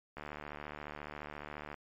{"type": "click train", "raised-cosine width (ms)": 0.5, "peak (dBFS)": -28, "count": 118, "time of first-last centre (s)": [0.17, 1.743], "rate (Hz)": 74.4, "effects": ["MP3 48 kbps"]}